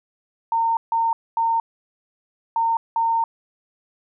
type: tone bursts at uneven times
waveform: sine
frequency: 914 Hz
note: A#5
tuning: 34 cents flat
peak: -17 dBFS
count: 5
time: 0.52-0.77 / 0.92-1.13 / 1.37-1.6 / 2.56-2.77 / 2.96-3.24 s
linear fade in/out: 2 ms
effects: none